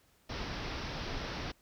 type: low-pass noise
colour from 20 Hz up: pink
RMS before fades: -39 dBFS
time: 0.29-1.52 s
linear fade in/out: 10 ms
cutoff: 5700 Hz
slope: 96 dB/octave
effects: pink hiss -68 dBFS RMS until 1.61 s